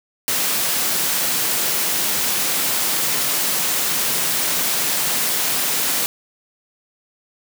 white high-pass noise, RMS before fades -20 dBFS, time 0.28-6.06 s, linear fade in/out 0 ms, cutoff 120 Hz, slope 96 dB/octave, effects none

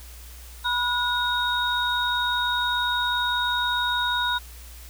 sine tone cluster, 981 / 1451 / 3746 Hz, B5 / F#6 / A#7, -12 / -34 / +8 cents, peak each -26 dBFS, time 0.64-4.39 s, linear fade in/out 20 ms, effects added 60 Hz sine -41 dBFS peak until 4.89 s + white hiss -47 dBFS RMS until 4.89 s

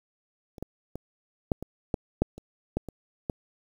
clicks, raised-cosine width 2 ms, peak -30 / -20 / -22 / -10 / -22 / -12 / -8 / -29 / -13 / -24 / -15 dBFS, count 11, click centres 0.582 / 0.626 / 0.956 / 1.518 / 1.626 / 1.942 / 2.22 / 2.38 / 2.77 / 2.887 / 3.298 s, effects 8-bit

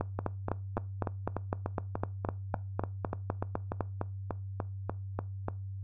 two click trains, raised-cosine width 1 ms, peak -16 / -18 dBFS, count 16 / 19, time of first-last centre 0.01-3.807 / 0.19-5.484 s, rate 3.95 / 3.4 Hz, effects noise-tail reverb RT60 0.3 s tail -20 dB re dry + added 97 Hz sine -37 dBFS peak until 5.83 s

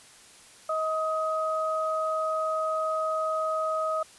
sine tone pair together, 632.9 / 1260 Hz, D#5 / D#6, +29 / +21 cents, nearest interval octave, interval 1192 cents, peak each -28 dBFS, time 0.69-4.03 s, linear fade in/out 5 ms, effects white hiss -52 dBFS RMS until 4.18 s + resampled to 24000 Hz

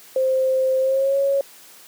sine tone with pitch glide, 523.3 to 552.8 Hz, C5 to C#5, 0 to -5 cents, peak -16 dBFS, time 0.16-1.41 s, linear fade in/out 2 ms, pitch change +95 cents, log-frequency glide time 0.79-1.17 s, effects white hiss -46 dBFS RMS until 1.87 s + high-pass 200 Hz 12 dB/octave

